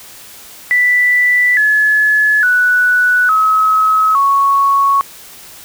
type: tone with pitch steps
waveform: sine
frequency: 1975.5 / 1709.9 / 1480 / 1281 / 1108.7 Hz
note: B6 / A6 / F#6 / E6 / C#6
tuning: 0 / -50 / 0 / -50 / 0 cents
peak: -8 dBFS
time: 0.71-5.01 s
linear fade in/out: 0 ms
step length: 860 ms
effects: white hiss -36 dBFS RMS until 5.64 s